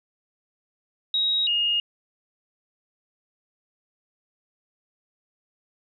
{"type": "tone pair in turn", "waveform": "sine", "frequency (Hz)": [3803, 2849], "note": ["A#7", "F7"], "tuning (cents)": [34, 34], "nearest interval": "perfect fourth", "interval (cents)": 500, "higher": "first", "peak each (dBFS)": -20, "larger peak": "neither", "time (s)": [[1.14, 1.47], [1.47, 1.8]], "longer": "neither", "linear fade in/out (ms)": 2, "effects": []}